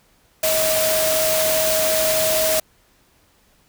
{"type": "tone in noise", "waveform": "sine", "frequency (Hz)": 633, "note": "D#5", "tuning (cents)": 30, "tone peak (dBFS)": -19, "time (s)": [0.43, 2.6], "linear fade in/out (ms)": 5, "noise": "white", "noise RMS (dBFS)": -21, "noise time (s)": [0.43, 2.6], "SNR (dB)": -1, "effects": ["pink hiss -58 dBFS RMS until 3.68 s"]}